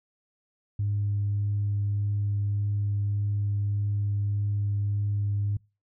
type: tone with vibrato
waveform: sine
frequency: 102.1 Hz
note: G#2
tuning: 29 cents flat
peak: -23 dBFS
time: 0.79-5.57 s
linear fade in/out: 5 ms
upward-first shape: triangle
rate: 1.7 Hz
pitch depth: 8 cents each way
effects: noise-tail reverb RT60 0.3 s tail -26 dB re dry + tanh soft clip ceiling -20 dBFS